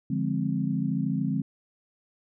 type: chord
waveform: sine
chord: D half-diminished seventh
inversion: none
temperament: equal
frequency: 146.83 / 174.61 / 207.7 / 261.6 Hz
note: D3 / F3 / Ab3 / C4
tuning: 0 / 0 / 0 / 0 cents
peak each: -30 dBFS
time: 0.1-1.42 s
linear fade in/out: 5 ms
effects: none